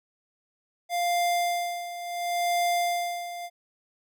square tone with tremolo, 698.5 Hz, F5, in tune, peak -23 dBFS, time 0.89-3.5 s, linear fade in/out 50 ms, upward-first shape sine, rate 0.71 Hz, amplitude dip 75%, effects none

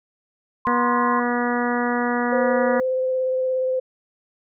sine tone, 1048 Hz, C6, 2 cents sharp, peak -20 dBFS, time 0.65-1.2 s, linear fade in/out 5 ms
harmonic tone, 242.2 Hz, B3, 34 cents flat, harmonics 1 / 2 / 3 / 4 / 5 / 6 / 7 / 8, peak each -23 / -26 / -28 / -29 / -30 / -31 / -31 / -32 dBFS, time 0.67-2.8 s, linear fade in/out 0 ms
sine tone with vibrato, 516 Hz, C5, 24 cents flat, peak -19 dBFS, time 2.32-3.8 s, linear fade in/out 10 ms, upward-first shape sine, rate 17 Hz, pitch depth 11 cents each way
effects none

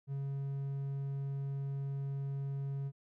triangle tone, 138.3 Hz, C#3, 4 cents flat, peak -33 dBFS, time 0.07-2.92 s, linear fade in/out 50 ms, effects none

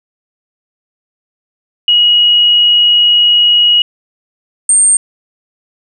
sine tone pair in turn, 2900 / 8650 Hz, F#7 / C#9, -35 / -43 cents, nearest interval octave + perfect fifth, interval 1892 cents, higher second, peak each -5 / -5 dBFS, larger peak neither, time 1.88-3.82 / 4.69-4.97 s, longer first, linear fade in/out 2 ms, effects none

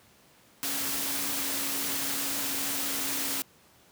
sine tone in noise, 277 Hz, C#4, 1 cent flat, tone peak -41 dBFS, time 0.63-3.42 s, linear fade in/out 0 ms, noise white, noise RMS -31 dBFS, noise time 0.63-3.42 s, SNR -13 dB, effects pink hiss -59 dBFS RMS until 3.91 s + high-pass 100 Hz 12 dB/octave

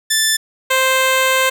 10% pulse tone pair in turn, 1760 / 523.3 Hz, A6 / C5, 0 / 0 cents, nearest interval octave + major sixth, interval 2100 cents, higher first, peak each -4 dBFS, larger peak neither, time 0.1-0.37 / 0.7-1.5 s, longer second, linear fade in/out 10 ms, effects none

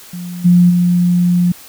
sine tone with level steps, 176.6 Hz, F3, 20 cents sharp, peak -23 / -5 / -9 dBFS, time 0.13-1.52 s, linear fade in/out 5 ms, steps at 0.44 / 0.69 s, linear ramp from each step 20 ms, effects white hiss -38 dBFS RMS until 1.68 s

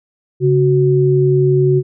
sine tone pair together, 138.59 / 370 Hz, C#3 / F#4, 0 / 0 cents, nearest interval octave + perfect fourth, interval 1700 cents, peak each -12 dBFS, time 0.4-1.83 s, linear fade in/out 50 ms, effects none

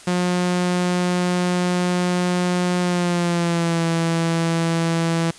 sawtooth tone with pitch glide, 178.9 to 165.96 Hz, F3 to E3, +42 to +12 cents, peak -14 dBFS, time 0.07-5.31 s, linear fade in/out 5 ms, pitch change -130 cents, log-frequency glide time 2.8-3.85 s, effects white hiss -43 dBFS RMS until 5.38 s + resampled to 22050 Hz

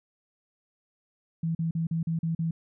sine tone bursts, 164.2 Hz, E3, 6 cents flat, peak -25 dBFS, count 7, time 1.43-2.51 s, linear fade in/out 5 ms, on 120 ms, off 40 ms, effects none

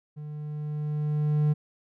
triangle tone with level ramp, 150 Hz, D3, 37 cents sharp, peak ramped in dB -34 to -17 dBFS, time 0.16-1.54 s, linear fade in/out 20 ms, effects none

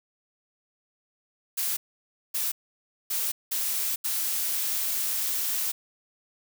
blue noise bursts at uneven times, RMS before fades -28 dBFS, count 5, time 1.57-1.77 / 2.34-2.52 / 3.1-3.32 / 3.51-3.96 / 4.04-5.72 s, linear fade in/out 10 ms, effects none

